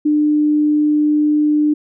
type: tone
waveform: sine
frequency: 299.7 Hz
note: D4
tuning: 35 cents sharp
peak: -11 dBFS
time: 0.05-1.74 s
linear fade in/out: 10 ms
effects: none